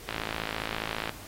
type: click train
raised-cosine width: 0.3 ms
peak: -15 dBFS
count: 56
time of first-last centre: 0.09-1.094 s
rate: 54.8 Hz
effects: pink hiss -46 dBFS RMS until 1.27 s + AAC 48 kbps